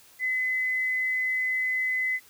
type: tone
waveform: sine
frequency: 2026 Hz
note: B6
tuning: 44 cents sharp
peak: -24 dBFS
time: 0.19-2.2 s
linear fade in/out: 50 ms
effects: white hiss -55 dBFS RMS until 2.29 s